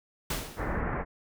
pink noise with exponential decay, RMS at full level -29 dBFS, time 0.3-0.81 s, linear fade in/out 5 ms, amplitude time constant 110 ms
pink low-pass noise, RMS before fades -31 dBFS, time 0.56-1.05 s, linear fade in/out 50 ms, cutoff 2000 Hz, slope 48 dB/octave
effects none

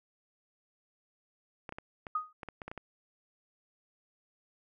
clicks, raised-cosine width 0.5 ms, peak -26 dBFS, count 10, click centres 1.692 / 1.724 / 1.785 / 2.068 / 2.432 / 2.487 / 2.618 / 2.68 / 2.715 / 2.777 s
sine tone with exponential decay, 1245 Hz, D#6, 1 cent sharp, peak -26 dBFS, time 2.15-2.33 s, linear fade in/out 5 ms, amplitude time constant 39 ms
effects none

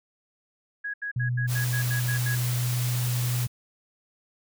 sine tone bursts, 1661.2 Hz, G#6, in tune, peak -29 dBFS, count 9, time 0.84-2.355 s, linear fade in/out 10 ms, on 99 ms, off 78 ms
sine tone, 122.8 Hz, B2, 9 cents flat, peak -24 dBFS, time 1.16-3.47 s, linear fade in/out 5 ms
white noise, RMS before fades -34 dBFS, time 1.47-3.48 s, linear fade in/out 50 ms
effects none

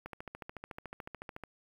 click train, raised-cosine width 0.5 ms, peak -27 dBFS, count 20, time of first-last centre 0.06-1.437 s, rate 13.8 Hz, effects 9-bit

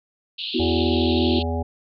white band-pass noise, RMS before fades -30 dBFS, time 0.38-1.43 s, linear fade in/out 10 ms, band 2700 to 4300 Hz, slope 96 dB/octave
sine chord, B suspended fourth, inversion none, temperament equal, 246.9 / 329.6 / 370 Hz, B3 / E4 / F#4, 0 / 0 / 0 cents, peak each -24 dBFS, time 0.54-1.4 s, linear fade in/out 10 ms
harmonic tone, 82.41 Hz, E2, in tune, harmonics 1 / 3 / 5 / 7 / 9 / 10, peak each -24 / -29 / -31 / -32 / -34 / -34 dBFS, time 0.59-1.63 s, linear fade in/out 10 ms
effects none

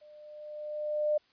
sine tone with level ramp, 601 Hz, D5, 40 cents sharp, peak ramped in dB -52 to -23 dBFS, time 0.01-1.18 s, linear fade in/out 10 ms, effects white hiss -67 dBFS RMS until 1.32 s + resampled to 11025 Hz

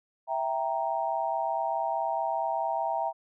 sine chord, E diminished, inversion none, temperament equal, 659.3 / 784 / 932.3 Hz, E5 / G5 / Bb5, 0 / 0 / 0 cents, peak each -31 dBFS, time 0.27-3.13 s, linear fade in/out 50 ms, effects none

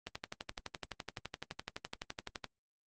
click train, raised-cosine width 0.2 ms, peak -21 dBFS, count 29, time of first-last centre 0.07-2.443 s, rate 11.8 Hz, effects Opus 24 kbps

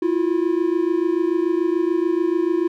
triangle tone pair together, 329.6 / 356.5 Hz, E4 / F4, 0 / +36 cents, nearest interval minor second, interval 136 cents, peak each -18 dBFS, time 0.02-2.68 s, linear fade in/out 5 ms, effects none

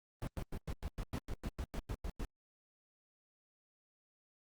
brown noise bursts, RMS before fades -39 dBFS, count 14, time 0.22-2.248 s, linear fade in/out 0 ms, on 52 ms, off 100 ms, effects Opus 32 kbps

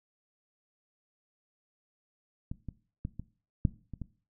clicks, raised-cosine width 5 ms, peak -24 / -26 / -22 / -26 / -12 / -28 / -25 dBFS, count 7, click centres 2.515 / 2.687 / 3.051 / 3.196 / 3.652 / 3.937 / 4.017 s, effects noise-tail reverb RT60 0.4 s tail -18 dB re dry

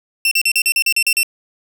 sawtooth tone bursts, 2700 Hz, E7, 41 cents sharp, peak -9 dBFS, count 10, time 0.25-1.231 s, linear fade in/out 2 ms, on 63 ms, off 39 ms, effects none

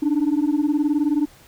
sine beating tone pair, 286.7 / 305.7 Hz, D4 / D#4, -42 / -30 cents, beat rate 19 Hz, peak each -18 dBFS, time 0.02-1.26 s, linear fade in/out 10 ms, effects tanh soft clip ceiling -14 dBFS + pink hiss -50 dBFS RMS until 1.47 s

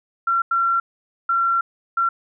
sine tone bursts at uneven times, 1364 Hz, F6, 41 cents flat, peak -16 dBFS, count 4, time 0.27-0.42 / 0.51-0.8 / 1.29-1.61 / 1.97-2.09 s, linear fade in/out 5 ms, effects none

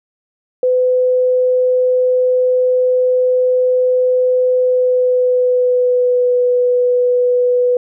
sine tone with pitch glide, 505 to 494 Hz, B4 to B4, +39 to 0 cents, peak -10 dBFS, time 0.63-7.77 s, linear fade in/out 2 ms, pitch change -39 cents, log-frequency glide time 4.58-6.37 s, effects none

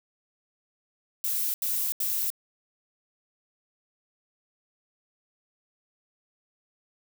violet noise bursts, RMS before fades -28 dBFS, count 3, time 1.24-2.302 s, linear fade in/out 0 ms, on 300 ms, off 81 ms, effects none

